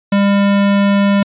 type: tone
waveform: square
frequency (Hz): 200.3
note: G3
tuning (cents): +38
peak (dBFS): -10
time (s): 0.12-1.23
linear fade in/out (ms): 5
effects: resampled to 8000 Hz

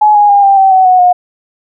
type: tone with pitch steps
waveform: sine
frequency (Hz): 846 / 826.7 / 807.8 / 789.3 / 771.3 / 753.7 / 736.5 / 719.7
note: G#5 / G#5 / G#5 / G5 / G5 / F#5 / F#5 / F#5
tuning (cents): +32 / -8 / -48 / +12 / -28 / +32 / -8 / -48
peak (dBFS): -3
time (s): 0.01-1.13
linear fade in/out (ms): 10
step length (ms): 140
effects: none

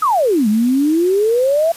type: exponential two-way sweep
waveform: sine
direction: down then up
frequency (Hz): 1318.5 to 205.3 to 682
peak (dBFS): -11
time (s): 0.02-1.72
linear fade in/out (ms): 5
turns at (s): 0.48
effects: white hiss -36 dBFS RMS until 1.76 s + resampled to 32000 Hz

